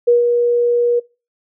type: tone with ADSR envelope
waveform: sine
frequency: 479.1 Hz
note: A#4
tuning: 47 cents sharp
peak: -7 dBFS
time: 0.07-1 s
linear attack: 13 ms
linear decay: 140 ms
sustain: -5 dB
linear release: 14 ms
effects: noise-tail reverb RT60 0.3 s tail -22 dB re dry